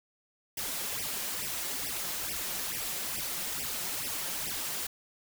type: noise with flanger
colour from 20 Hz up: white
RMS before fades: -35 dBFS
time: 0.57-4.87 s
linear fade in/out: 5 ms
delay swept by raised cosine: 0.36 to 5.76 ms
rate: 2.3 Hz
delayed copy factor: +1
effects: none